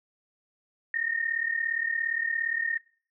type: tone pair together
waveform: sine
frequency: 1827.4 / 1864.7 Hz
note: A#6 / A#6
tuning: -35 / 0 cents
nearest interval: unison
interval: 35 cents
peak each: -28 / -30 dBFS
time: 0.94-2.78 s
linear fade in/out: 2 ms
effects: noise-tail reverb RT60 0.5 s tail -22 dB re dry